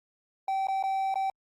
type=tone with dropouts; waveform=triangle; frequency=773 Hz; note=G5; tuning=24 cents flat; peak=-24 dBFS; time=0.48-1.3 s; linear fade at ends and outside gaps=2 ms; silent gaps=0.671-0.684 / 0.827-0.837 / 1.142-1.156 s; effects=Opus 48 kbps